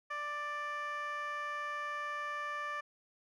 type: tone with band-pass filter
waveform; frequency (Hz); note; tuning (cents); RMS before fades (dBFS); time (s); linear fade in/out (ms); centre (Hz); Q
15% pulse; 589; D5; +5; -39; 0.1-2.81; 10; 1400; 1.9
effects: none